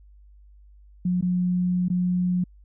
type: tone with dropouts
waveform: sine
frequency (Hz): 179.8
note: F#3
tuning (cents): -49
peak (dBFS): -20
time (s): 1.05-2.44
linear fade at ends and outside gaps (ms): 5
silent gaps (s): 1.211-1.224 / 1.884-1.9
effects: added 50 Hz sine -48 dBFS peak until 2.64 s